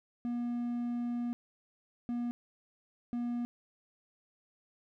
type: tone bursts at uneven times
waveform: triangle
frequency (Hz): 240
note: B3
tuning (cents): -49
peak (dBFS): -30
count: 3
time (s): 0.25-1.33 / 2.09-2.31 / 3.13-3.45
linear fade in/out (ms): 0
effects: none